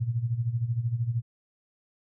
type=tone with tremolo; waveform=sine; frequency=117.7 Hz; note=A#2; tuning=17 cents sharp; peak=-22 dBFS; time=0-1.22 s; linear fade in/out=20 ms; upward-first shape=sine; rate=13 Hz; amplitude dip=75%; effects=none